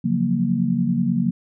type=chord; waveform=sine; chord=Gb major seventh; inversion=second; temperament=equal; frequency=138.59 / 174.61 / 185 / 233.1 Hz; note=Db3 / F3 / Gb3 / Bb3; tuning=0 / 0 / 0 / 0 cents; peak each=-26 / -24 / -23 / -21 dBFS; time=0.04-1.31 s; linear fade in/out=10 ms; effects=none